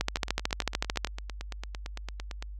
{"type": "two click trains", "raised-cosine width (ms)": 0.2, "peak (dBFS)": [-20, -9], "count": [21, 15], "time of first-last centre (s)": [[0.17, 2.425], [0.01, 1.047]], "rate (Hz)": [8.87, 13.5], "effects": ["added 50 Hz sine -38 dBFS peak until 2.59 s"]}